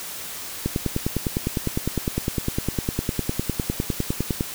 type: click train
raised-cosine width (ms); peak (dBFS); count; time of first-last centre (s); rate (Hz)
3; -9; 38; 0.66-4.409; 9.87
effects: white hiss -34 dBFS RMS until 4.54 s